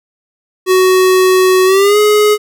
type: tone with pitch glide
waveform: square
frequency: 372.4 to 420.4 Hz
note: F#4 to G#4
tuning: +11 to +21 cents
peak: -7 dBFS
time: 0.66-2.38 s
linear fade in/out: 50 ms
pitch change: +210 cents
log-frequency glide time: 1.65-1.98 s
effects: none